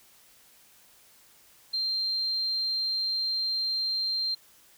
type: tone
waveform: sine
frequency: 4167 Hz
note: C8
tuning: 8 cents flat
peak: -26 dBFS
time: 1.73-4.35 s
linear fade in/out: 10 ms
effects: white hiss -58 dBFS RMS until 4.77 s